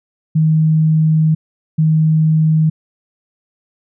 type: tone pair in turn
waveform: sine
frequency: 157.4 / 157.4 Hz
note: D#3 / D#3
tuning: +20 / +20 cents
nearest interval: unison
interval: 0 cents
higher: neither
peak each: -9 dBFS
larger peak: neither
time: 0.35-1.35 / 1.78-2.7 s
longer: first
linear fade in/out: 10 ms
effects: none